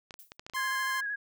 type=clicks; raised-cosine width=0.2 ms; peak=-26 dBFS; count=7; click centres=0.108 / 0.141 / 0.319 / 0.395 / 0.465 / 0.498 / 0.536 s
type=noise with exponential decay; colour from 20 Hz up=violet; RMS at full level=-46 dBFS; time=0.19-0.37 s; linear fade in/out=2 ms; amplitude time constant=39 ms
type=tone; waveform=sawtooth; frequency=1046.5 Hz; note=C6; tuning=in tune; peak=-28 dBFS; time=0.54-1.01 s; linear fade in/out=10 ms
type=tone with vibrato; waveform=sine; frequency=1656 Hz; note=G#6; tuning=5 cents flat; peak=-31 dBFS; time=0.56-1.16 s; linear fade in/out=10 ms; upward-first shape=square; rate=13 Hz; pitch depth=25 cents each way
effects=none